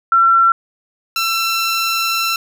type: tone pair in turn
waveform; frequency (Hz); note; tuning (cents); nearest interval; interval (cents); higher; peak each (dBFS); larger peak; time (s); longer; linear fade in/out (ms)
sine / 15% pulse; 1354 / 1344.6; E6 / E6; +46 / +34; unison; 12; first; -8 / -9; first; 0.12-0.52 / 1.16-2.36; second; 2
effects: none